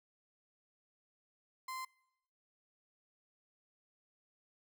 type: tone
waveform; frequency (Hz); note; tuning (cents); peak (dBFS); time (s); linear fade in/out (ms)
35% pulse; 1038; C6; -14; -39; 1.68-1.85; 5
effects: noise-tail reverb RT60 0.9 s tail -26 dB re dry